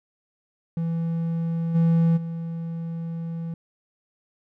triangle tone with level steps, 166 Hz, E3, 12 cents sharp, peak -21 / -14 / -26 dBFS, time 0.77-3.54 s, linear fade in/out 2 ms, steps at 1.74 / 2.16 s, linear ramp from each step 20 ms, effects none

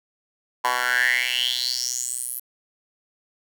10% pulse tone with high-pass filter sweep, 124.3 Hz, B2, 12 cents sharp, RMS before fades -24 dBFS, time 0.64-2.4 s, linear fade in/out 10 ms, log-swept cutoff 1000 to 12000 Hz, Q 7, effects none

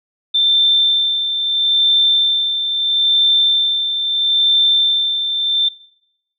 sine tone with tremolo, 3564 Hz, A7, 22 cents sharp, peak -9 dBFS, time 0.34-5.69 s, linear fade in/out 10 ms, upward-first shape sine, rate 0.76 Hz, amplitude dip 55%, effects noise-tail reverb RT60 0.8 s tail -21 dB re dry

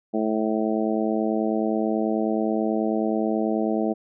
harmonic tone, 109.3 Hz, A2, 11 cents flat, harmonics 2 / 3 / 4 / 5 / 6 / 7, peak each -25 / -26 / -29 / -32 / -29 / -33 dBFS, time 0.13-3.94 s, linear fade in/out 20 ms, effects none

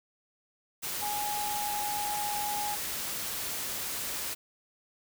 sine tone in noise, 830.6 Hz, G#5, in tune, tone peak -32 dBFS, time 1.01-2.76 s, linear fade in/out 20 ms, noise white, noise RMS -35 dBFS, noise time 0.82-4.35 s, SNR 0 dB, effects none

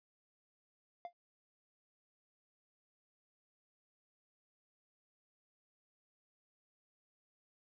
triangle tone with exponential decay, 698.5 Hz, F5, in tune, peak -36 dBFS, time 1.05-1.13 s, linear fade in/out 1 ms, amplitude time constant 16 ms, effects resampled to 11025 Hz

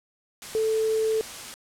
sine tone in noise, 440 Hz, A4, in tune, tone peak -21 dBFS, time 0.55-1.21 s, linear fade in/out 0 ms, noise white, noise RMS -38 dBFS, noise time 0.42-1.54 s, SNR +14 dB, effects low-pass 10000 Hz 12 dB/octave

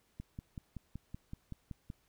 click train, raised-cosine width 5 ms, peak -30 dBFS, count 10, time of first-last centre 0.2-1.901 s, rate 5.29 Hz, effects pink hiss -73 dBFS RMS until 2.08 s

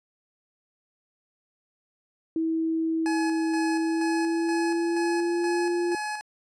sine tone with pitch glide, 324.1 to 347.4 Hz, E4 to F4, -29 to -9 cents, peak -23 dBFS, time 2.36-5.95 s, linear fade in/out 2 ms, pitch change +120 cents, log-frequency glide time 3.7-5.61 s
25% pulse tone with tremolo, 847 Hz, G#5, 34 cents sharp, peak -25 dBFS, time 3.06-6.21 s, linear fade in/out 0 ms, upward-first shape square, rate 2.1 Hz, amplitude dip 45%
effects resampled to 24000 Hz

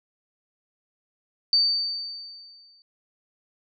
sine tone with exponential decay, 4591 Hz, D8, 40 cents flat, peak -15 dBFS, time 1.53-2.82 s, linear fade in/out 1 ms, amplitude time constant 280 ms, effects none

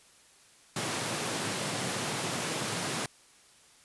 pink high-pass noise, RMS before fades -33 dBFS, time 0.76-3.06 s, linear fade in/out 2 ms, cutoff 110 Hz, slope 48 dB/octave, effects white hiss -59 dBFS RMS until 3.84 s + resampled to 24000 Hz

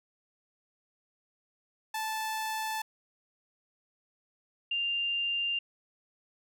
sawtooth / sine tone pair in turn, 876 / 2793 Hz, A5 / F7, -8 / -1 cents, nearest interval octave + minor sixth, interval 2007 cents, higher second, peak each -28 dBFS, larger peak neither, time 1.94-2.82 / 4.71-5.59 s, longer neither, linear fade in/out 5 ms, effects none

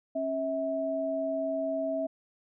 sine tone pair together, 272.9 / 649 Hz, C#4 / E5, -27 / -27 cents, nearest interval octave + minor third, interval 1500 cents, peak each -34 / -29 dBFS, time 0.15-2.07 s, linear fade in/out 10 ms, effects none

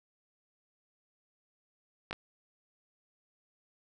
clicks, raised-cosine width 0.3 ms, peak -20 dBFS, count 2, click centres 2.11 / 2.129 s, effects none

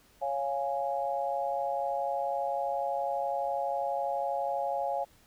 sine chord, Db major, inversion none, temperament equal, 554.4 / 698.5 / 830.6 Hz, Db5 / F5 / Ab5, 0 / 0 / 0 cents, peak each -33 dBFS, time 0.21-5.05 s, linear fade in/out 20 ms, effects pink hiss -62 dBFS RMS until 5.26 s

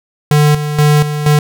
square tone with tremolo, 149 Hz, D3, 25 cents sharp, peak -7 dBFS, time 0.31-1.39 s, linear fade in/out 2 ms, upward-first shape square, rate 2.1 Hz, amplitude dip 65%, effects none

